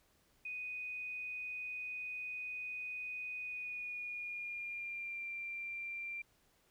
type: tone with pitch glide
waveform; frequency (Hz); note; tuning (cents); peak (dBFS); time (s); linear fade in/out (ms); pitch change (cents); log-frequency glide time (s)
sine; 2489 to 2368; D#7 to D7; 0 to +14; -40; 0.45-6.22; 5; -86; 3.39-5.26
effects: pink hiss -72 dBFS RMS until 6.7 s